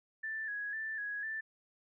sine tone with vibrato, 1716 Hz, A6, 44 cents flat, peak -36 dBFS, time 0.23-1.41 s, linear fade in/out 10 ms, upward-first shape square, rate 2 Hz, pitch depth 51 cents each way, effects none

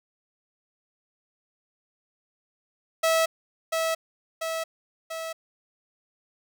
sawtooth tone with echo, 650 Hz, E5, 24 cents flat, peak -16 dBFS, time 3.03-3.26 s, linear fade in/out 10 ms, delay 690 ms, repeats 3, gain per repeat -4 dB, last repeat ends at 5.33 s, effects none

